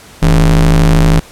square ring-modulated tone, 61.74 Hz, B1, in tune, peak -3 dBFS, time 0.22-1.2 s, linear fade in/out 10 ms, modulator 97.1 Hz, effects pink hiss -37 dBFS RMS until 1.31 s + low-pass 12000 Hz 12 dB/octave

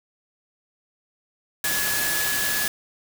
sine tone in noise, 1697 Hz, G#6, 37 cents sharp, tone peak -27 dBFS, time 1.64-2.68 s, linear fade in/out 2 ms, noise white, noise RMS -25 dBFS, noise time 1.64-2.68 s, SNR -5 dB, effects none

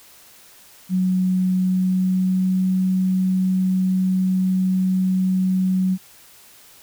sine tone with pitch glide, 185 to 186.61 Hz, F#3 to F#3, 0 to +15 cents, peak -16 dBFS, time 0.89-5.98 s, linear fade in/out 50 ms, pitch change +15 cents, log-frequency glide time 1.56-2.65 s, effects white hiss -48 dBFS RMS until 6.82 s

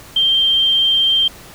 sine tone, 3158 Hz, G7, 12 cents sharp, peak -11 dBFS, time 0.16-1.28 s, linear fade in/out 5 ms, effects pink hiss -39 dBFS RMS until 1.54 s

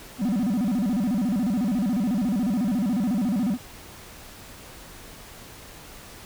triangle tone with vibrato, 220 Hz, A3, in tune, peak -19 dBFS, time 0.18-3.58 s, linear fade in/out 50 ms, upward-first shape square, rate 14 Hz, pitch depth 220 cents each way, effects pink hiss -44 dBFS RMS until 6.25 s

